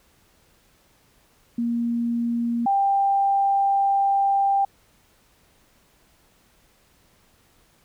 sine tone pair in turn, 235.2 / 791.1 Hz, A#3 / G5, +16 / +16 cents, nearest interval octave + major sixth, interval 2100 cents, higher second, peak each -21 / -17 dBFS, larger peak second, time 1.58-2.66 / 2.66-4.65 s, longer second, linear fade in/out 5 ms, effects pink hiss -60 dBFS RMS until 7.84 s

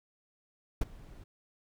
brown noise with ADSR envelope, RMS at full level -26 dBFS, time 0.81-1.24 s, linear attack 7 ms, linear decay 21 ms, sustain -24 dB, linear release 7 ms, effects none

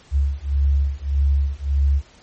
sine beating tone pair, 69 / 70.7 Hz, C#2 / C#2, -7 / +35 cents, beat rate 1.7 Hz, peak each -19 dBFS, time 0.11-2.02 s, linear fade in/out 50 ms, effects pink hiss -50 dBFS RMS until 2.22 s + MP3 32 kbps

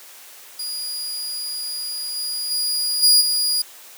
sawtooth tone with level steps, 4874 Hz, D#8, 37 cents flat, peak -23 / -21 / -17 / -8 / -15 dBFS, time 0.59-3.62 s, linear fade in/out 5 ms, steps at 2.15 / 2.5 / 3.02 / 3.2 s, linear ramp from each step 20 ms, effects white hiss -43 dBFS RMS until 3.97 s + high-pass 400 Hz 12 dB/octave

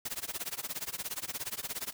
white noise with tremolo, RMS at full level -35 dBFS, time 0.05-1.93 s, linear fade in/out 5 ms, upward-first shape sine, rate 17 Hz, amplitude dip 95%, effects none

